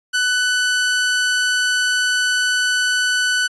sawtooth tone, 1494 Hz, F#6, 16 cents sharp, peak -12 dBFS, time 0.13-3.48 s, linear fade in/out 20 ms, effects resampled to 22050 Hz

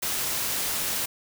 white noise, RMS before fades -28 dBFS, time 0.02-1.06 s, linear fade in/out 10 ms, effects none

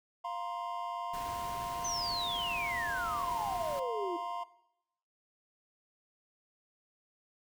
triangle chord, F suspended fourth, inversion none, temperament equal with one note detuned, 698.5 / 943.7 / 1046.5 Hz, F5 / Bb5 / C6, 0 / +21 / 0 cents, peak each -38 dBFS, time 0.24-4.44 s, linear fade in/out 10 ms
pink noise, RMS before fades -46 dBFS, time 1.13-3.8 s, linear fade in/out 10 ms
sine exponential sweep, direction down, 6272 to 334 Hz, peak -34 dBFS, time 1.84-4.17 s, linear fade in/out 10 ms
effects noise-tail reverb RT60 0.8 s tail -17 dB re dry

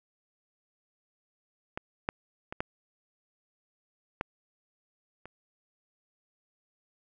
clicks, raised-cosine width 0.5 ms, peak -19 / -13 / -22 / -15 / -15 / -29 dBFS, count 6, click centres 1.775 / 2.089 / 2.525 / 2.605 / 4.211 / 5.256 s, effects none

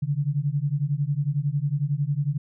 sine beating tone pair, 138.59 / 149.59 Hz, C#3 / D3, 0 / +32 cents, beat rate 11 Hz, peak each -25 / -25 dBFS, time 0.02-2.38 s, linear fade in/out 10 ms, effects none

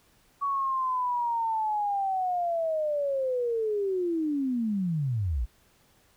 sine linear sweep, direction down, 1130 to 50.2 Hz, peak -25 dBFS, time 0.41-5.46 s, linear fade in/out 20 ms, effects pink hiss -63 dBFS RMS until 6.16 s

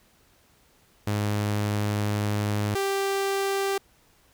sawtooth tone pair in turn, 104 / 392.7 Hz, G#2 / G4, +3 / +3 cents, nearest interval octave + major seventh, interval 2300 cents, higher second, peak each -20 dBFS, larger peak neither, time 1.07-2.75 / 2.75-3.78 s, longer first, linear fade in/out 5 ms, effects pink hiss -61 dBFS RMS until 4.33 s

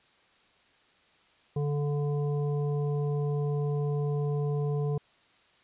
harmonic tone with a mistuned harmonic, 145.7 Hz, D3, 13 cents flat, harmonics 1 / 3 / 5 / 7, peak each -27 / -33 / -44 / -48 dBFS, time 1.56-4.98 s, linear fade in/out 5 ms, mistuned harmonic 5, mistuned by -16 cents, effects white hiss -63 dBFS RMS until 5.63 s + resampled to 8000 Hz

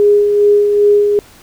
sine tone with tremolo, 411.8 Hz, G#4, 15 cents flat, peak -5 dBFS, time 0-1.19 s, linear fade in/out 0 ms, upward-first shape sine, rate 2.5 Hz, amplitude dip 40%, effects pink hiss -42 dBFS RMS until 1.42 s

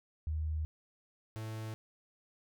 sine / 45% pulse tone pair in turn, 77.78 / 110 Hz, D#2 / A2, 0 / 0 cents, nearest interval tritone, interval 600 cents, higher second, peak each -32 / -39 dBFS, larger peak first, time 0.27-0.65 / 1.36-1.74 s, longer neither, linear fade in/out 0 ms, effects none

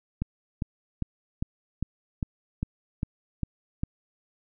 click train, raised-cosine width 5 ms, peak -15 dBFS, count 10, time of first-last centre 0.22-3.834 s, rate 2.49 Hz, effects none

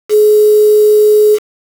sine tone with quantisation, 423.4 Hz, G#4, 33 cents sharp, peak -4 dBFS, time 0.09-1.39 s, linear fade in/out 50 ms, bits 4, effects none

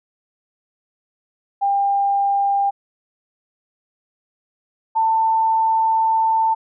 sine tone pair in turn, 798 / 892.2 Hz, G5 / A5, +31 / +24 cents, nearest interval major second, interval 193 cents, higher second, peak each -15 / -14 dBFS, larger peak second, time 1.61-2.71 / 4.95-6.55 s, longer second, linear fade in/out 20 ms, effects none

